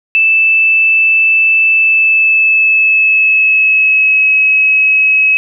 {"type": "tone with pitch glide", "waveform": "sine", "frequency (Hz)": [2637, 2563], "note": ["E7", "E7"], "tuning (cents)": [0, -49], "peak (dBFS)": -6, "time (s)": [0.15, 5.37], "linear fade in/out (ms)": 0, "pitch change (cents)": -49, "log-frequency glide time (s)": [1.73, 4.3], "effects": []}